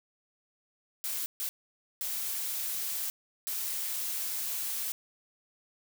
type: noise bursts at uneven times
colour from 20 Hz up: blue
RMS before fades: -34 dBFS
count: 4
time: 1.04-1.26 / 1.4-1.49 / 2.01-3.1 / 3.47-4.92 s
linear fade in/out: 0 ms
effects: none